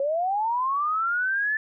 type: linear sweep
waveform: sine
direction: up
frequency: 538 to 1760 Hz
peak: -22 dBFS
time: 0-1.57 s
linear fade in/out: 2 ms
effects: none